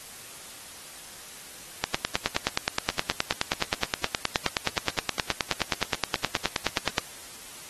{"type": "click train", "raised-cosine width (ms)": 0.2, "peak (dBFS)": -5, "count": 50, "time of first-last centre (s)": [1.84, 6.982], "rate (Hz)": 9.53, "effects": ["white hiss -44 dBFS RMS until 7.69 s", "AAC 32 kbps"]}